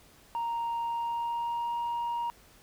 sine tone with pitch glide, 932.3 to 943.7 Hz, A#5 to A#5, 0 to +21 cents, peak -27 dBFS, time 0.35-2.3 s, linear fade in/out 0 ms, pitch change +21 cents, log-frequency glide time 0.83-1.79 s, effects tanh soft clip ceiling -28 dBFS + pink hiss -58 dBFS RMS until 2.62 s

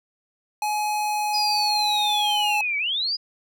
square tone with pitch glide, 843 to 835.2 Hz, G#5 to G#5, +26 to +10 cents, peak -23 dBFS, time 0.62-2.61 s, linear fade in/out 2 ms, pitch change -16 cents, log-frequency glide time 0.94-2.22 s
sine linear two-way sweep, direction down then up, 5020 to 2245 to 5020 Hz, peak -22 dBFS, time 1.33-3.17 s, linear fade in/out 20 ms, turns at 2.78 s
effects none

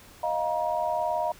sine tone cluster, 624 / 703 / 949 Hz, D#5 / F5 / A#5, +5 / +11 / +31 cents, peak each -29 dBFS, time 0.23-1.32 s, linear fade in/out 5 ms, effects pink hiss -51 dBFS RMS until 1.39 s

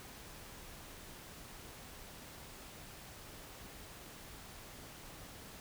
silence, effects pink hiss -52 dBFS RMS until 5.6 s

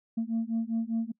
sine beating tone pair, 224.8 / 229.8 Hz, A3 / A#3, +37 / -25 cents, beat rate 5 Hz, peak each -29 dBFS, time 0.17-1.12 s, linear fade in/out 10 ms, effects noise-tail reverb RT60 0.1 s tail -25 dB re dry + tanh soft clip ceiling -23 dBFS

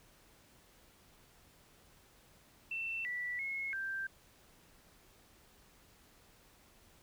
sine tone with pitch steps, 2682 / 1961 / 2173 / 1575 Hz, E7 / B6 / C#7 / G6, +29 / -13 / -35 / +8 cents, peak -36 dBFS, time 2.71-4.07 s, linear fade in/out 5 ms, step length 340 ms, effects pink hiss -64 dBFS RMS until 7.02 s

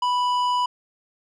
sine tone with tanh clipping, 987.8 Hz, B5, in tune, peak -21 dBFS, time 0.02-0.66 s, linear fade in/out 5 ms, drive 11 dB, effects none

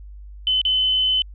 sine tone with dropouts, 3036 Hz, F#7, 44 cents sharp, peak -16 dBFS, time 0.47-1.22 s, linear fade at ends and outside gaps 1 ms, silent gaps 0.615-0.651 s, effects added 50 Hz sine -36 dBFS peak until 1.34 s

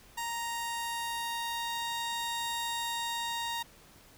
sawtooth tone pair together, 932.3 / 3729 Hz, A#5 / A#7, 0 / 0 cents, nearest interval 2 octaves, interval 2400 cents, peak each -30 / -37 dBFS, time 0.17-3.63 s, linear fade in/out 10 ms, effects pink hiss -57 dBFS RMS until 4.17 s

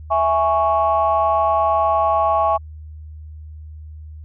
sine chord, C# minor, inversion first, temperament equal, 659.3 / 830.6 / 1108.7 Hz, E5 / G#5 / C#6, 0 / 0 / 0 cents, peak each -18 dBFS, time 0.1-2.58 s, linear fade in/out 20 ms, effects tanh soft clip ceiling -6 dBFS + added 77 Hz sine -33 dBFS peak until 4.24 s

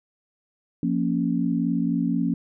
sine chord, Bb minor, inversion second, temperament equal, 174.61 / 233.1 / 277.2 Hz, F3 / Bb3 / Db4, 0 / 0 / 0 cents, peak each -25 / -25 / -25 dBFS, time 0.83-2.34 s, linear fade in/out 2 ms, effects none

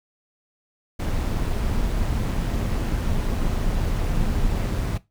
brown noise with amplitude modulation, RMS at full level -21 dBFS, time 0.99-4.98 s, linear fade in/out 10 ms, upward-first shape sine, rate 190 Hz, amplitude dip 45%, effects noise-tail reverb RT60 0.2 s tail -18 dB re dry

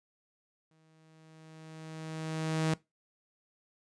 sawtooth tone with exponential growth, 158.8 Hz, D#3, 36 cents sharp, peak -22 dBFS, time 0.71-2.74 s, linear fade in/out 2 ms, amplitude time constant 440 ms, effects noise-tail reverb RT60 0.2 s tail -20 dB re dry + resampled to 22050 Hz

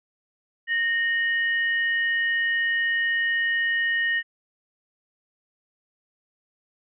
sine tone pair together, 1852 / 2940 Hz, A#6 / F#7, -12 / -12 cents, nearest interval minor sixth, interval 800 cents, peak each -21 / -32 dBFS, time 0.67-4.23 s, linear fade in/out 50 ms, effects none

